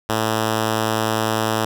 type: tone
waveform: 5% pulse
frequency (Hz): 110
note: A2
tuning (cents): 0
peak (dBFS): -7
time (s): 0.09-1.65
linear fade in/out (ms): 5
effects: none